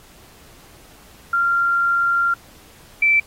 sine tone pair in turn, 1385 / 2329 Hz, F6 / D7, -15 / -15 cents, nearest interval major sixth, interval 900 cents, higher second, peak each -15 / -12 dBFS, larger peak second, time 1.33-2.34 / 3.02-3.2 s, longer first, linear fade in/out 5 ms, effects pink hiss -48 dBFS RMS until 3.26 s + AAC 48 kbps

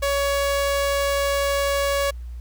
sawtooth tone, 561 Hz, C#5, 21 cents sharp, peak -16 dBFS, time 0.02-2.11 s, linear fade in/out 10 ms, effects added 60 Hz sine -31 dBFS peak until 2.4 s + pink hiss -59 dBFS RMS until 2.4 s

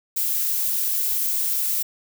violet noise, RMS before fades -23 dBFS, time 0.16-1.83 s, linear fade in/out 10 ms, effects none

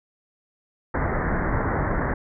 pink low-pass noise, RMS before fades -24 dBFS, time 0.94-2.14 s, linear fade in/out 5 ms, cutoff 2000 Hz, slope 96 dB/octave, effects none

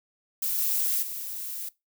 violet noise with level steps, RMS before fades -28 / -26 / -35 dBFS, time 0.42-1.69 s, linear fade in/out 5 ms, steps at 0.58 / 1.02 s, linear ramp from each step 10 ms, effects noise-tail reverb RT60 0.2 s tail -20 dB re dry

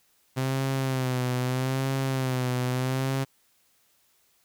sawtooth tone with vibrato, 130 Hz, C3, 11 cents flat, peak -21 dBFS, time 0.36-3.25 s, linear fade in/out 20 ms, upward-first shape sine, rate 0.79 Hz, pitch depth 60 cents each way, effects white hiss -66 dBFS RMS until 4.44 s

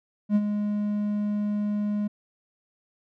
triangle tone with ADSR envelope, 207.7 Hz, G#3, in tune, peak -14 dBFS, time 0.29-2.08 s, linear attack 65 ms, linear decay 46 ms, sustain -8 dB, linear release 12 ms, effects none

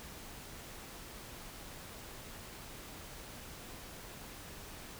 silence, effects pink hiss -49 dBFS RMS until 4.99 s

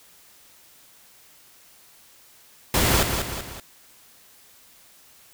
pink noise with echo, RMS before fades -20 dBFS, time 2.74-3.03 s, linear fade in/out 2 ms, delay 190 ms, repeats 3, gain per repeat -6 dB, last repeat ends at 3.6 s, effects white hiss -53 dBFS RMS until 5.33 s

